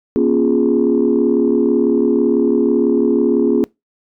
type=chord; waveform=sine; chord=Bb minor seventh; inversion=none; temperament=equal with one note detuned; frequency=239.2 / 277.2 / 349.2 / 415.3 Hz; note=Bb3 / Db4 / F4 / Ab4; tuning=+45 / 0 / 0 / 0 cents; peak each=-16 dBFS; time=0.16-3.64 s; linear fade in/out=0 ms; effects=noise-tail reverb RT60 0.2 s tail -24 dB re dry + tanh soft clip ceiling -4 dBFS